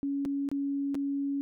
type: tone with dropouts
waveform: sine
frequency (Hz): 279.6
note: C#4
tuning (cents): +15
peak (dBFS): -28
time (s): 0.03-1.41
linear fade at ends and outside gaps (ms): 0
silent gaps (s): 0.251-0.257 / 0.489-0.515 / 0.945-0.952
effects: none